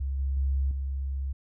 sine tone with level steps, 67.8 Hz, C#2, 38 cents flat, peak -27 / -25 / -23 / -28 dBFS, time 0-1.33 s, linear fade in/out 10 ms, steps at 0.19 / 0.37 / 0.71 s, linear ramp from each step 2 ms, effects none

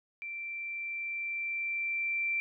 sine tone with level ramp, 2349 Hz, D7, in tune, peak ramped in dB -37 to -28 dBFS, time 0.22-2.4 s, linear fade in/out 0 ms, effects none

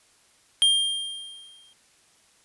square tone with exponential decay, 3200 Hz, G7, 35 cents sharp, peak -15 dBFS, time 0.62-1.73 s, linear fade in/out 0 ms, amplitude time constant 240 ms, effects white hiss -60 dBFS RMS until 2.44 s + resampled to 24000 Hz

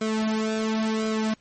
sawtooth tone with flanger, 219.1 Hz, A3, 7 cents flat, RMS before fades -25 dBFS, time 0.01-1.34 s, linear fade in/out 5 ms, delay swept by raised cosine 1.1 to 3.6 ms, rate 0.95 Hz, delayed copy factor -0.9, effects pink hiss -62 dBFS RMS until 1.4 s + MP3 32 kbps

